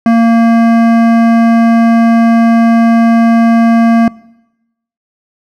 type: tone with hard clipping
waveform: sine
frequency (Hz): 230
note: A#3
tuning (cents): -23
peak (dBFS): -6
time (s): 0.06-4.08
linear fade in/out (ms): 2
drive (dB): 14
effects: noise-tail reverb RT60 0.9 s tail -22 dB re dry